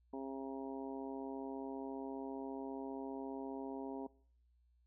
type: harmonic tone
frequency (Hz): 134.8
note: C#3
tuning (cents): -48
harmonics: 2 / 3 / 4 / 5 / 6 / 7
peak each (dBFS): -44 / -47 / -53 / -52 / -54 / -52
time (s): 0.13-4.07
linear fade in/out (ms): 5
effects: noise-tail reverb RT60 0.6 s tail -24 dB re dry + added 60 Hz sine -69 dBFS peak until 4.86 s